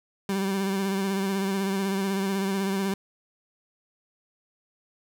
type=tone with vibrato; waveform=30% pulse; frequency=194.7 Hz; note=G3; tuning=12 cents flat; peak=-22 dBFS; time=0.29-2.94 s; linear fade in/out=2 ms; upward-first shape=sine; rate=16 Hz; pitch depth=36 cents each way; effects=none